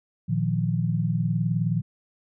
sine chord, Bb suspended fourth, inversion none, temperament just, 116.54 / 155.39 / 174.81 Hz, Bb2 / Eb3 / F3, 0 / -2 / +2 cents, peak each -26 dBFS, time 0.28-1.82 s, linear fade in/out 20 ms, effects none

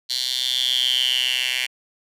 10% pulse tone with high-pass filter sweep, 127.2 Hz, C3, 48 cents flat, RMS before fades -22 dBFS, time 0.09-1.67 s, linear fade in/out 20 ms, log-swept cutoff 4000 to 2500 Hz, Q 9.1, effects resampled to 32000 Hz

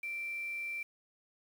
sine tone with quantisation, 2349 Hz, D7, in tune, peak -36 dBFS, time 0.03-0.83 s, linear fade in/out 5 ms, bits 9, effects none

